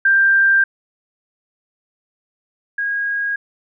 sine tone pair in turn, 1583 / 1637.9 Hz, G6 / G#6, +17 / -24 cents, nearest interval minor second, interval 59 cents, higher second, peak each -10 / -18 dBFS, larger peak first, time 0.05-0.64 / 2.78-3.36 s, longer first, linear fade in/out 5 ms, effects none

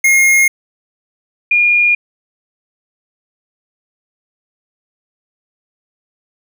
square / sine tone pair in turn, 2144 / 2425 Hz, C7 / D#7, +42 / -45 cents, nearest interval major second, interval 213 cents, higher second, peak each -8 dBFS, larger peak neither, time 0.04-0.48 / 1.51-1.95 s, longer neither, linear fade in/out 5 ms, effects none

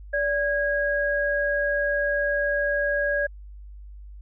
sine tone pair together, 579 / 1643.3 Hz, D5 / G#6, -25 / -19 cents, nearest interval octave + tritone, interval 1806 cents, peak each -24 dBFS, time 0.13-3.27 s, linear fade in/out 10 ms, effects added 50 Hz sine -39 dBFS peak until 4.21 s

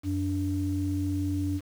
sine tone pair together, 91.51 / 290.7 Hz, F#2 / D4, -19 / -18 cents, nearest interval octave + minor sixth, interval 2001 cents, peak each -28 dBFS, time 0.03-1.61 s, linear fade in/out 50 ms, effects tanh soft clip ceiling -18 dBFS + 8-bit

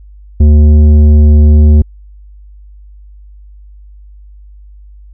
sine tone with tanh clipping, 75.1 Hz, D2, 39 cents sharp, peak -3 dBFS, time 0.4-1.82 s, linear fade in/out 5 ms, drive 10 dB, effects added 50 Hz sine -32 dBFS peak until 5.13 s

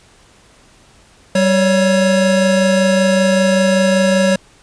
square tone pair together, 193.2 / 554.4 Hz, G3 / C#5, -25 / 0 cents, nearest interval octave + tritone, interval 1825 cents, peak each -14 dBFS, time 1.35-4.36 s, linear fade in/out 5 ms, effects pink hiss -48 dBFS RMS until 4.62 s + resampled to 22050 Hz

